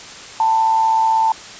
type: tone with amplitude modulation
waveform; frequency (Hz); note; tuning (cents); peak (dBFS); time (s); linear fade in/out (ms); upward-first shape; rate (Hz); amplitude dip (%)
sine; 889; A5; +18; -10; 0.4-1.32; 2; sine; 116; 45
effects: white hiss -35 dBFS RMS until 1.59 s + resampled to 16000 Hz